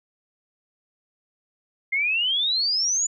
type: exponential sweep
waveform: sine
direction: up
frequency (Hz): 2093 to 7040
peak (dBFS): -20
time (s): 1.92-3.07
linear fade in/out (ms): 10
effects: none